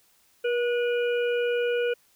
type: harmonic tone with a mistuned harmonic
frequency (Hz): 486.8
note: B4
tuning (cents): -25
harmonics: 1 / 3 / 5 / 6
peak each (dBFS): -23 / -33 / -37 / -39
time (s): 0.44-1.94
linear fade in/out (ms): 10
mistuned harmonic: 1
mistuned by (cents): -23
effects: white hiss -63 dBFS RMS until 2.15 s